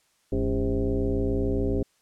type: tone with frequency modulation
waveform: sine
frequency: 155.56 Hz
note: D#3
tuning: in tune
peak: -22 dBFS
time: 0.32-1.83 s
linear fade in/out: 5 ms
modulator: 122 Hz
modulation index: 2.7
effects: white hiss -67 dBFS RMS until 2.01 s + low-pass 10000 Hz 12 dB/octave